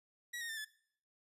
sawtooth tone with pitch steps, 1921 / 1854.5 / 1790.3 / 1728.3 Hz, B6 / A#6 / A6 / A6, -48 / -9 / +30 / -31 cents, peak -37 dBFS, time 0.33-0.65 s, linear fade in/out 10 ms, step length 80 ms, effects noise-tail reverb RT60 0.6 s tail -19 dB re dry + resampled to 32000 Hz

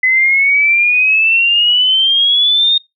sine exponential sweep, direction up, 2019 to 3700 Hz, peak -8 dBFS, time 0.03-2.78 s, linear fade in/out 5 ms, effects noise-tail reverb RT60 0.2 s tail -24 dB re dry

